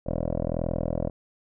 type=tone with low-pass filter; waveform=10% pulse; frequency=41.48 Hz; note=E1; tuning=12 cents sharp; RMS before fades=-28 dBFS; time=0.06-1.1 s; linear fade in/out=10 ms; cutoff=560 Hz; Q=3.8; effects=none